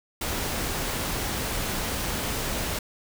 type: noise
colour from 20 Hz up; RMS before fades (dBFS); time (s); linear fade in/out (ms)
pink; -29; 0.21-2.79; 5
effects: none